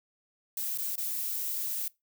violet noise with dropouts, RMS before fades -33 dBFS, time 0.57-1.88 s, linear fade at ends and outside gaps 2 ms, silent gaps 0.777-0.784 / 0.956-0.979 s, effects noise-tail reverb RT60 0.2 s tail -22 dB re dry

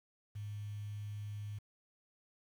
sine tone with quantisation, 103.8 Hz, G#2, in tune, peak -40 dBFS, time 0.35-1.59 s, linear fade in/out 10 ms, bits 10, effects none

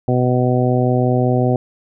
harmonic tone, 125.2 Hz, B2, 24 cents sharp, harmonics 1 / 2 / 3 / 4 / 5 / 6, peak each -16 / -19 / -21 / -22 / -23 / -24 dBFS, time 0.08-1.56 s, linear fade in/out 2 ms, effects none

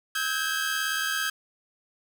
sawtooth tone cluster, 1290 / 1558 / 1636 Hz, E6 / G6 / G#6, -38 / -11 / -26 cents, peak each -30 / -26 / -26 dBFS, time 0.15-1.3 s, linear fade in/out 5 ms, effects none

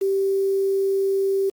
sine tone with quantisation, 390 Hz, G4, 9 cents flat, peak -18 dBFS, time 0.01-1.5 s, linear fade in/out 10 ms, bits 7, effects Opus 48 kbps

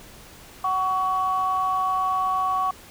sine tone pair together, 750 / 1123 Hz, F#5 / C#6, +23 / +22 cents, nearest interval perfect fifth, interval 699 cents, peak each -25 / -21 dBFS, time 0.64-2.71 s, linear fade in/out 5 ms, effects tanh soft clip ceiling -14 dBFS + pink hiss -46 dBFS RMS until 2.9 s

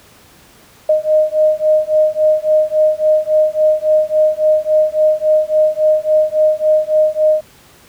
sine beating tone pair, 616 / 619.6 Hz, D#5 / D#5, -17 / -7 cents, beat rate 3.6 Hz, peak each -13 dBFS, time 0.89-7.41 s, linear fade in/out 5 ms, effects pink hiss -45 dBFS RMS until 7.88 s + high-pass 60 Hz 12 dB/octave

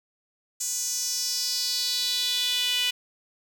sawtooth tone with high-pass filter sweep, 494 Hz, B4, in tune, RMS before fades -27 dBFS, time 0.6-2.91 s, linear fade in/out 10 ms, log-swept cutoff 6900 to 2900 Hz, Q 4.2, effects none

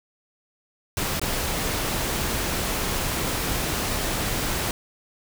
pink noise with dropouts, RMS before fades -26 dBFS, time 0.97-4.71 s, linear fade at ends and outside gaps 1 ms, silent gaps 1.196-1.215 s, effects none

